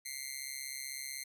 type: tone with amplitude modulation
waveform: 10% pulse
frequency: 2093 Hz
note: C7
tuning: in tune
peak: -27 dBFS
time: 0.05-1.24 s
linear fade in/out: 10 ms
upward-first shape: sine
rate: 136 Hz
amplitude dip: 90%
effects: none